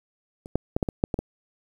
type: clicks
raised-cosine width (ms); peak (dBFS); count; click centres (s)
2; -26 / -8 / -9 / -9 / -13 / -6 / -12 / -14; 8; 0.459 / 0.556 / 0.765 / 0.828 / 0.888 / 1.039 / 1.142 / 1.19
effects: 8-bit